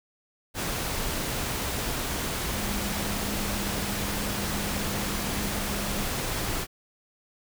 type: tone in noise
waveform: sine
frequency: 202.7 Hz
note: G#3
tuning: 42 cents flat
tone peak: -35 dBFS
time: 2.5-6.06 s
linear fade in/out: 50 ms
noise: pink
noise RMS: -30 dBFS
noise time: 0.54-6.67 s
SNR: -8 dB
effects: none